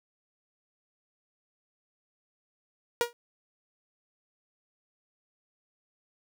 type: tone with exponential decay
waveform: sawtooth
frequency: 475.9 Hz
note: A#4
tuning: 36 cents sharp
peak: -16 dBFS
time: 3.01-3.13 s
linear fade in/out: 0 ms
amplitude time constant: 25 ms
effects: none